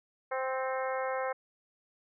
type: harmonic tone with a mistuned harmonic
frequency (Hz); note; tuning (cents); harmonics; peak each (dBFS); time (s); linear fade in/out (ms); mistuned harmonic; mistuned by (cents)
261.6; C4; 0; 2 / 3 / 4 / 5 / 6 / 7 / 8; -33 / -37 / -39 / -41 / -43 / -44 / -45; 0.31-1.33; 10; 8; +44
effects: none